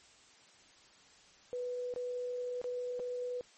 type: tone with dropouts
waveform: sine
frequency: 493.9 Hz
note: B4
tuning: in tune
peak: -35 dBFS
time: 1.53-3.41 s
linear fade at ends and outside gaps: 0 ms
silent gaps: 1.939-1.961 / 2.615-2.642 / 2.994-2.999 s
effects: white hiss -61 dBFS RMS until 3.57 s + MP3 32 kbps